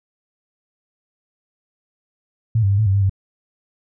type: tone with pitch steps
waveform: sine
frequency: 112.9 / 98.5 / 99.6 / 109 / 96.6 / 99.9 / 96.4 Hz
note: A2 / G2 / G2 / A2 / G2 / G2 / G2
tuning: +45 / +9 / +28 / -16 / -25 / +33 / -28 cents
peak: -13 dBFS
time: 2.55-3.096 s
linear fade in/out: 5 ms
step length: 78 ms
effects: none